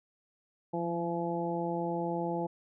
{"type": "harmonic tone with a mistuned harmonic", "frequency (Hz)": 170.2, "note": "F3", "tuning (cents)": -44, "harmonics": [1, 2, 3, 4, 5], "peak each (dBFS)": [-36, -35, -37, -39, -37], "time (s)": [0.73, 2.47], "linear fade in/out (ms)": 10, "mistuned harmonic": 1, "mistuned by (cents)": 21, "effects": []}